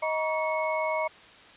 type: tone cluster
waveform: sine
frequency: 628 / 950 / 1132 / 2195 Hz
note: D#5 / A#5 / C#6 / C#7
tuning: +16 / +33 / +36 / -18 cents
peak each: -28 / -31 / -36 / -33 dBFS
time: 0.02-1.08 s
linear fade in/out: 10 ms
effects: white hiss -51 dBFS RMS until 1.56 s + resampled to 8000 Hz